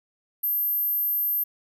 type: tone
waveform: sine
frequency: 12950 Hz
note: G#9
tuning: 45 cents flat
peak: -22 dBFS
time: 0.43-1.44 s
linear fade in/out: 10 ms
effects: none